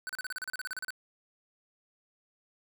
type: tone bursts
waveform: square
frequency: 1509 Hz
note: F#6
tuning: 34 cents sharp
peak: -35 dBFS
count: 15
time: 0.07-0.905 s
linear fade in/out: 0 ms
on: 23 ms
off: 35 ms
effects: none